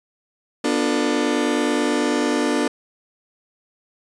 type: chord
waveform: 35% pulse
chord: B half-diminished seventh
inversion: none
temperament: just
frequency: 246.9 / 296.3 / 355.6 / 444.5 Hz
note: B3 / D4 / F4 / A4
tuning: 0 / +15 / +31 / +18 cents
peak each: -22 / -20 / -25 / -24 dBFS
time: 0.64-2.68 s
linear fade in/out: 5 ms
effects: resampled to 22050 Hz